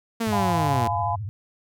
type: linear sweep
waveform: sawtooth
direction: down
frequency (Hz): 232.3 to 110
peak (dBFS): -19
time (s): 0.2-0.88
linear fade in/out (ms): 10
type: tone with vibrato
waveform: sine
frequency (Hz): 102.4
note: G#2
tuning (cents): -24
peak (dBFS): -28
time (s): 0.27-1.29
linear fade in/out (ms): 0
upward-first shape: sine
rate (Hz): 14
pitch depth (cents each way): 200
type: chord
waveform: sine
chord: F diminished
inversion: none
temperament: just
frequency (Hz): 698.5 / 838.1 / 1005.8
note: F5 / Ab5 / Cb6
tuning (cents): 0 / +16 / +31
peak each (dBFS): -27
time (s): 0.32-1.16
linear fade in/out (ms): 10
effects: none